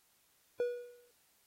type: tone with exponential decay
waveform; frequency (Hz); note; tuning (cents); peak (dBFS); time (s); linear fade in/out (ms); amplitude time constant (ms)
triangle; 485.4; B4; -30; -26; 0.6-1.11; 1; 110
effects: white hiss -71 dBFS RMS until 1.46 s + AAC 48 kbps